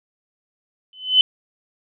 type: tone with exponential growth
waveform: sine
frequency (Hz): 3030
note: F#7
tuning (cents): +40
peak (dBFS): -6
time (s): 0.93-1.21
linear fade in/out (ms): 1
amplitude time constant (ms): 60
effects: none